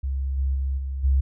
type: tone with level steps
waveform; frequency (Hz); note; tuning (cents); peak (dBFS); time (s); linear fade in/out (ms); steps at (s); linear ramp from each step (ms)
sine; 67.3; C2; +49; -23 / -20 / -22 / -26 / -16; 0.03-1.21; 10; 0.37 / 0.54 / 0.77 / 1.03; 20
effects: none